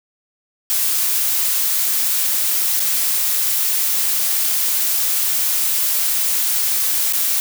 blue noise with dropouts, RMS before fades -18 dBFS, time 0.7-7.4 s, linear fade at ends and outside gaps 0 ms, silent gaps 2.796-2.802 / 7.125-7.134 s, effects none

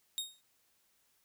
sawtooth tone with exponential decay, 3724 Hz, A#7, 2 cents flat, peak -28 dBFS, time 0.18-0.41 s, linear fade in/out 0 ms, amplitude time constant 48 ms, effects white hiss -73 dBFS RMS until 1.24 s

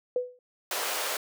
sine tone with exponential decay, 496.8 Hz, B4, 10 cents sharp, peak -21 dBFS, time 0.16-0.39 s, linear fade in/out 2 ms, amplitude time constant 50 ms
pink high-pass noise, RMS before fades -31 dBFS, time 0.71-1.17 s, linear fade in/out 2 ms, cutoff 470 Hz, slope 24 dB/octave
effects none

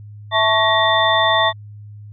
sine tone cluster, 656 / 880 / 1109 / 1893 / 3553 Hz, E5 / A5 / C#6 / A#6 / A7, -9 / 0 / 0 / +26 / +16 cents, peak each -19 dBFS, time 0.31-1.53 s, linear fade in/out 50 ms, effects added 104 Hz sine -34 dBFS peak until 2.12 s

